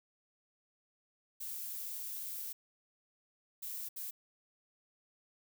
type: noise bursts at uneven times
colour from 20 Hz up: violet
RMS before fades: -42 dBFS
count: 3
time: 1.4-2.53 / 3.62-3.89 / 3.96-4.11 s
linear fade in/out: 10 ms
effects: none